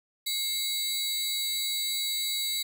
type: tone cluster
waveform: sawtooth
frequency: 2151 / 3899 / 4612 Hz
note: C7 / B7 / D8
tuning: +47 / -23 / -32 cents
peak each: -35 / -26 / -33 dBFS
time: 0.26-2.63 s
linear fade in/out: 10 ms
effects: none